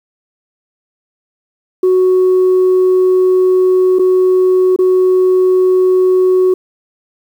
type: tone with dropouts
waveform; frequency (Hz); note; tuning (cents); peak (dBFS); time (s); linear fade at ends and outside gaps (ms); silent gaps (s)
sine; 370; F#4; 0; -5; 1.83-6.54; 5; 3.987-3.993 / 4.762-4.788
effects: tanh soft clip ceiling -5 dBFS + 7-bit